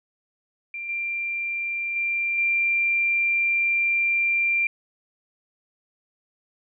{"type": "tone with level steps", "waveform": "sine", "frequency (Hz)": 2373, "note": "D7", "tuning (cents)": 17, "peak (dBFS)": [-30, -25, -22, -19], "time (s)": [0.74, 4.67], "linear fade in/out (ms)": 2, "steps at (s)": [0.89, 1.96, 2.38], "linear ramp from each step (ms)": 2, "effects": []}